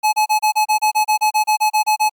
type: tone bursts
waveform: square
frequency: 855 Hz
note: A5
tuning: 50 cents flat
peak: -13 dBFS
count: 16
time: 0.03-2.095 s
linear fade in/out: 20 ms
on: 100 ms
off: 31 ms
effects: Opus 48 kbps